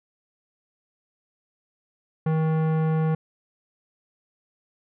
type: tone with tanh clipping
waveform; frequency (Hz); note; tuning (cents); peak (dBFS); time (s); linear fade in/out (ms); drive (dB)
sine; 158.5; D#3; +32; -22; 2.26-3.15; 5; 17
effects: none